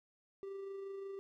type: tone with amplitude modulation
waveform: triangle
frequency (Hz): 392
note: G4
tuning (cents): 0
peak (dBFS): -39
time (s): 0.43-1.19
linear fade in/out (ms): 0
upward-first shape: sine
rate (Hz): 25.6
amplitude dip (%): 30
effects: none